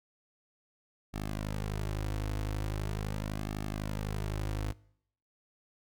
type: tone with flanger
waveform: sawtooth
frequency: 51.91 Hz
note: G#1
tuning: in tune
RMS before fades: -35 dBFS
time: 1.13-4.73 s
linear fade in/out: 20 ms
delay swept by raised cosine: 2 to 5.1 ms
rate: 0.41 Hz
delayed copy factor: -0.7
effects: noise-tail reverb RT60 0.7 s tail -23 dB re dry